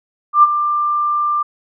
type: tone with ADSR envelope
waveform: sine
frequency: 1188 Hz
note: D6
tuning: 20 cents sharp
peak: -3 dBFS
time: 0.33-1.43 s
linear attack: 100 ms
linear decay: 30 ms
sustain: -11 dB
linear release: 9 ms
effects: none